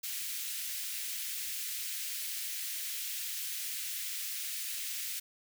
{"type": "high-pass noise", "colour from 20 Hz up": "white", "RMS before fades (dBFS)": -38, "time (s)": [0.03, 5.2], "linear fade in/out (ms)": 10, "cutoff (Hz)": 1900, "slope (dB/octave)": 24, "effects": []}